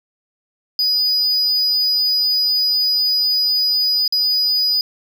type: tone with dropouts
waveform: triangle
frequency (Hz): 4948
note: D#8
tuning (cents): -10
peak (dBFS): -13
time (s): 0.79-4.81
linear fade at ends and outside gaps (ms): 1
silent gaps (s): 4.078-4.124
effects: none